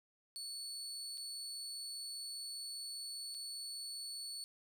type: tone with dropouts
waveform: 30% pulse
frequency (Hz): 4435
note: C#8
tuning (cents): 0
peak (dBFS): -40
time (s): 0.36-4.44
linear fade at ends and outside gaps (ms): 0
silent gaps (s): 1.174-1.179 / 3.343-3.347
effects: none